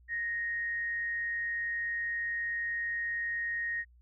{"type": "tone with frequency modulation", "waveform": "sine", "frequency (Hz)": 1864.7, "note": "A#6", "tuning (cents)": 0, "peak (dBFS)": -31, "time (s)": [0.08, 3.85], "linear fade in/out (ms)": 50, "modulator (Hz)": 162, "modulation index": 0.22, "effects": ["added 60 Hz sine -57 dBFS peak until 4.01 s"]}